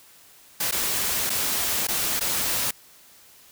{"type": "noise with dropouts", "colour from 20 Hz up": "white", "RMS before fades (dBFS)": -25, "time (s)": [0.6, 2.71], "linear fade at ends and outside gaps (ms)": 5, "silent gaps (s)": [[0.712, 0.722], [1.296, 1.3], [1.871, 1.884], [2.196, 2.208]], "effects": ["white hiss -52 dBFS RMS until 3.51 s"]}